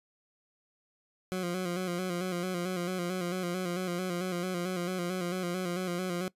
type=tone with vibrato; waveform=20% pulse; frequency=179.8 Hz; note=F#3; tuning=49 cents flat; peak=-26 dBFS; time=1.32-6.28 s; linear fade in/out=0 ms; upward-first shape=square; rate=4.5 Hz; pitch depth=49 cents each way; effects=noise-tail reverb RT60 0.1 s tail -21 dB re dry + resampled to 32000 Hz